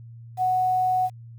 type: tone with quantisation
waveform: sine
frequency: 740 Hz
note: F#5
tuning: in tune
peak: -19 dBFS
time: 0.37-1.1 s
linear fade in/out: 50 ms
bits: 8
effects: added 116 Hz sine -40 dBFS peak until 1.38 s